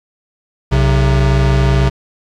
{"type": "tone pair together", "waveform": "square", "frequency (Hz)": [62.27, 132.7], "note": ["B1", "C3"], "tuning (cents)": [15, 25], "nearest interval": "octave + minor second", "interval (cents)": 1310, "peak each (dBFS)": -13, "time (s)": [0.71, 1.9], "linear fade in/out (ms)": 20, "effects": ["low-pass 5000 Hz 12 dB/octave", "8-bit"]}